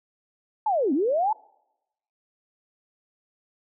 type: linear two-way sweep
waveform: sine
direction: down then up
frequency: 897 to 250 to 897 Hz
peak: -20 dBFS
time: 0.66-1.33 s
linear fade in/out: 5 ms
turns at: 0.93 s
effects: noise-tail reverb RT60 0.9 s tail -26 dB re dry